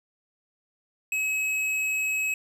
sine tone with hard clipping, 2562 Hz, E7, 50 cents flat, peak -26 dBFS, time 1.12-2.34 s, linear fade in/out 2 ms, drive 10 dB, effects none

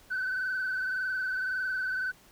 sine tone with frequency modulation, 1517 Hz, F#6, 43 cents sharp, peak -27 dBFS, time 0.1-2.12 s, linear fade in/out 20 ms, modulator 21.8 Hz, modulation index 1.6, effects tanh soft clip ceiling -26 dBFS + pink hiss -58 dBFS RMS until 2.31 s

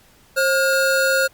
square tone pair together, 534.9 / 1428 Hz, C5 / F6, +38 / +38 cents, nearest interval octave + perfect fourth, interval 1700 cents, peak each -19 dBFS, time 0.36-1.28 s, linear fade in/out 20 ms, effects pink hiss -53 dBFS RMS until 1.33 s + Opus 48 kbps

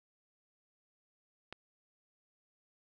click, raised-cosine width 0.3 ms, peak -27 dBFS, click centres 1.526 s, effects none

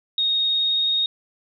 sine tone with vibrato, 3729 Hz, A#7, in tune, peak -18 dBFS, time 0.18-1.06 s, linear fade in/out 2 ms, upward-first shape sine, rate 19 Hz, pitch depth 10 cents each way, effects none

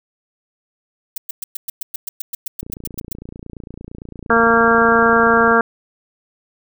violet noise bursts, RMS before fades -25 dBFS, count 16, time 1.16-3.13 s, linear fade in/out 5 ms, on 20 ms, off 110 ms
click train, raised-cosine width 3 ms, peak -20 dBFS, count 84, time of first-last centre 2.63-5.512 s, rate 28.8 Hz
harmonic tone, 230.2 Hz, A#3, 22 cents flat, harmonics 1 / 2 / 3 / 4 / 5 / 6 / 7, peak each -19 / -16 / -20 / -21 / -19 / -16 / -18 dBFS, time 4.3-5.61 s, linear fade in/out 2 ms
effects none

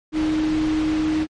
sine tone in noise, 311.1 Hz, D#4, in tune, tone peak -18 dBFS, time 0.12-1.27 s, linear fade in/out 50 ms, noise pink, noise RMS -30 dBFS, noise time 0.12-1.27 s, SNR +9 dB, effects low-pass 4000 Hz 12 dB/octave + MP3 48 kbps

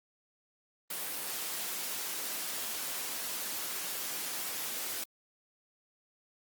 white noise, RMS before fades -37 dBFS, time 0.9-5.04 s, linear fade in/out 5 ms, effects high-pass 200 Hz 12 dB/octave + Opus 32 kbps

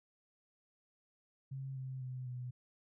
sine tone with pitch steps, 134.5 / 131.12 / 127.83 / 124.63 Hz, C3 / C3 / C3 / B2, +48 / +4 / -40 / +16 cents, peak -40 dBFS, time 1.51-2.51 s, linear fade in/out 10 ms, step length 250 ms, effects none

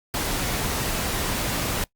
pink noise, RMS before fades -26 dBFS, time 0.14-1.84 s, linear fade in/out 2 ms, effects noise-tail reverb RT60 0.1 s tail -22 dB re dry + Opus 48 kbps

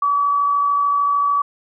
sine tone with amplitude modulation, 1143 Hz, D6, 47 cents flat, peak -13 dBFS, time 0.02-1.42 s, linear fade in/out 5 ms, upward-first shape sine, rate 53.4 Hz, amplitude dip 30%, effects none

